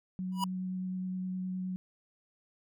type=tone with vibrato; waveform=sine; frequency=185 Hz; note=F#3; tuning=in tune; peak=-33 dBFS; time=0.19-1.76 s; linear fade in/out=0 ms; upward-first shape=sine; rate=9.6 Hz; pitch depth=8 cents each way
type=tone with exponential growth; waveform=square; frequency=976 Hz; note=B5; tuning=21 cents flat; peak=-26 dBFS; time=0.32-0.44 s; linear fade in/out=2 ms; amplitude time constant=26 ms
effects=none